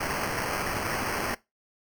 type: noise with sample-and-hold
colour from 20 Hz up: blue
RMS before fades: -30 dBFS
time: 0-1.35 s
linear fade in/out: 10 ms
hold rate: 3675 Hz
effects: noise-tail reverb RT60 0.2 s tail -19 dB re dry